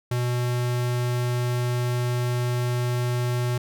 square tone, 122.6 Hz, B2, 12 cents flat, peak -23 dBFS, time 0.11-3.58 s, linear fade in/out 5 ms, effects none

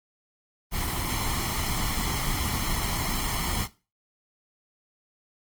pink noise with comb filter, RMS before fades -28 dBFS, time 0.71-3.68 s, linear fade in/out 50 ms, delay 0.95 ms, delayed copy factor +0.6, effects noise-tail reverb RT60 0.3 s tail -17 dB re dry + Opus 24 kbps

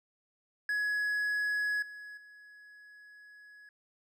triangle tone with level steps, 1681 Hz, G#6, 20 cents sharp, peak -27 / -42 / -50 dBFS, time 0.69-3.69 s, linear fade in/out 2 ms, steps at 1.82 / 2.17 s, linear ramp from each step 5 ms, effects none

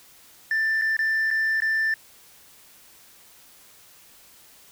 sine tone with dropouts, 1775 Hz, A6, 15 cents sharp, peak -18 dBFS, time 0.51-1.94 s, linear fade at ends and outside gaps 2 ms, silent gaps 0.814-0.819 / 0.967-0.99 / 1.305-1.311 / 1.603-1.62 s, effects tanh soft clip ceiling -19 dBFS + white hiss -52 dBFS RMS until 4.71 s

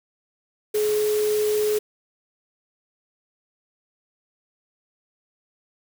sine tone in noise, 423.7 Hz, G#4, 35 cents sharp, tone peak -19 dBFS, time 0.74-1.79 s, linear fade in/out 10 ms, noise white, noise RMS -33 dBFS, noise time 0.74-1.79 s, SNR +11 dB, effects none

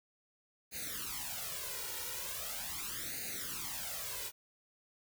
white noise with flanger, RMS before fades -41 dBFS, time 0.71-4.32 s, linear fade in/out 50 ms, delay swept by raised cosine 0.45 to 2.15 ms, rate 0.4 Hz, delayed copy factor +0.95, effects none

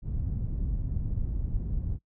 pink low-pass noise, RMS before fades -30 dBFS, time 0.02-1.99 s, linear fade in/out 50 ms, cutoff 120 Hz, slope 12 dB/octave, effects noise-tail reverb RT60 0.1 s tail -22 dB re dry

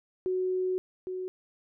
sine tone pair in turn, 370 / 370 Hz, F#4 / F#4, 0 / 0 cents, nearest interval unison, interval 0 cents, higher neither, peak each -26 / -32 dBFS, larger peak first, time 0.26-0.78 / 1.07-1.28 s, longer first, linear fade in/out 0 ms, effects none

